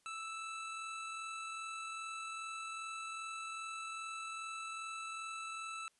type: tone with amplitude modulation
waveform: 25% pulse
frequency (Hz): 1318.5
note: E6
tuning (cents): 0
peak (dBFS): -37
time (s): 0.06-5.88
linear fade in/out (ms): 0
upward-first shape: sine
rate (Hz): 42.5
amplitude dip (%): 25
effects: white hiss -75 dBFS RMS until 5.99 s + resampled to 24000 Hz

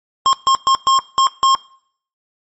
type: tone bursts at uneven times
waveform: square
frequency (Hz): 1070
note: C6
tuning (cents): +38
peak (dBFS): -10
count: 6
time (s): 0.26-0.33 / 0.47-0.55 / 0.67-0.75 / 0.87-0.99 / 1.18-1.27 / 1.43-1.55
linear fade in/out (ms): 0
effects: noise-tail reverb RT60 0.6 s tail -22 dB re dry + MP3 32 kbps

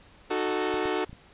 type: chord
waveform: sawtooth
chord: D# diminished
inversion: none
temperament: equal with one note detuned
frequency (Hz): 307.6 / 370 / 440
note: D#4 / F#4 / A4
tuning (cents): -20 / 0 / 0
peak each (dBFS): -28 / -25 / -26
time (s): 0.3-1.05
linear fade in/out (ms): 10
type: clicks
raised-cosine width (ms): 5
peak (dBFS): -31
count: 4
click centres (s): 0.741 / 0.856 / 1.095 / 1.13
effects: pink hiss -55 dBFS RMS until 1.33 s + resampled to 8000 Hz

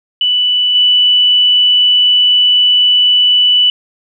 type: tone with level steps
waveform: sine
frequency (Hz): 2972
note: F#7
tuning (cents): +7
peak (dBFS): -9 / -6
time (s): 0.21-3.7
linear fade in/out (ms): 2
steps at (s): 0.75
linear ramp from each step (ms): 2
effects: none

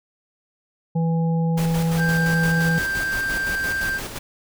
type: harmonic tone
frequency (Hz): 164.81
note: E3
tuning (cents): 0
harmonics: 1 / 3 / 5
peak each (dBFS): -18 / -30 / -33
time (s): 0.95-2.79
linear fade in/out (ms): 10
type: noise with tremolo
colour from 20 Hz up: pink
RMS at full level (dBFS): -30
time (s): 1.57-4.19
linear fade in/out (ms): 10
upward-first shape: square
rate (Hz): 5.8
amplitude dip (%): 45
type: tone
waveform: triangle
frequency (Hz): 1576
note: G6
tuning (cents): +9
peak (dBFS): -20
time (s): 1.97-4.01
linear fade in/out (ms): 50
effects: none

